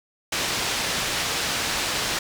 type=low-pass noise; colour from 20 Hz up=white; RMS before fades=-26 dBFS; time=0.32-2.19 s; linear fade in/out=5 ms; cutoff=5300 Hz; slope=12 dB/octave; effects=none